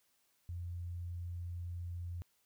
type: tone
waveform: sine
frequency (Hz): 87.1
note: F2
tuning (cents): -4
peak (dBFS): -39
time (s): 0.49-2.22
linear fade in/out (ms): 0
effects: white hiss -75 dBFS RMS until 2.45 s